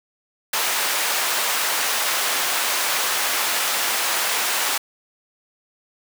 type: high-pass noise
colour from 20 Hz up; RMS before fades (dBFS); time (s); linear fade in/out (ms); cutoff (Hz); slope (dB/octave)
pink; -22; 0.53-4.78; 5; 850; 12
effects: none